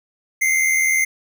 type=tone pair together; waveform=square; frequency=2076 / 2156 Hz; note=C7 / C#7; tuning=-14 / -49 cents; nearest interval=minor second; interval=65 cents; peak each=-17 / -22 dBFS; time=0.41-1.05 s; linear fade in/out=10 ms; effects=none